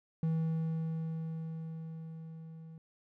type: tone with level ramp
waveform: triangle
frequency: 161.6 Hz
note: E3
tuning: 34 cents flat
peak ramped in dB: -26 to -45 dBFS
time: 0.23-2.78 s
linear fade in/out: 2 ms
effects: none